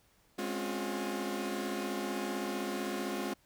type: chord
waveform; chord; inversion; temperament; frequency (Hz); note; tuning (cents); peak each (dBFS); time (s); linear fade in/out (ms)
sawtooth; Db major seventh; second; equal with one note detuned; 207.7 / 261.6 / 277.2 / 356.8; Ab3 / C4 / Db4 / F4; 0 / 0 / 0 / +37; -35 / -37 / -38 / -34; 0.38-3.34; 10
effects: pink hiss -68 dBFS RMS until 3.45 s